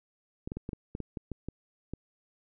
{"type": "clicks", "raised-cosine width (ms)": 3, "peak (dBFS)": -23, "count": 11, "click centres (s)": [0.475, 0.519, 0.57, 0.691, 0.732, 0.951, 1.003, 1.172, 1.317, 1.486, 1.936], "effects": []}